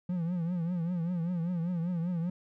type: tone with vibrato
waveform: triangle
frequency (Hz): 172.7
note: F3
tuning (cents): -19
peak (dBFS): -27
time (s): 0.09-2.3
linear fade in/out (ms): 5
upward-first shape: triangle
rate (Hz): 5.1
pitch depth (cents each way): 120
effects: none